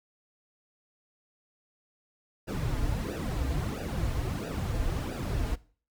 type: noise with flanger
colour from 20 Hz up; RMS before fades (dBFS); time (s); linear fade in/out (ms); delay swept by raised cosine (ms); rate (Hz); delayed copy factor
brown; -31; 2.47-5.56; 20; 0.92 to 5.42; 1.5; -1
effects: noise-tail reverb RT60 0.4 s tail -19 dB re dry